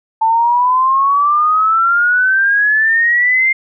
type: exponential sweep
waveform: sine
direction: up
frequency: 884 to 2118 Hz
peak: -9 dBFS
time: 0.21-3.53 s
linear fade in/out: 10 ms
effects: none